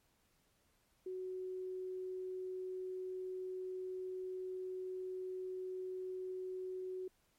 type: tone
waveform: sine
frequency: 371.2 Hz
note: F#4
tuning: 6 cents sharp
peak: -40 dBFS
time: 1.06-7.08 s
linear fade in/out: 5 ms
effects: pink hiss -75 dBFS RMS until 7.38 s + MP3 64 kbps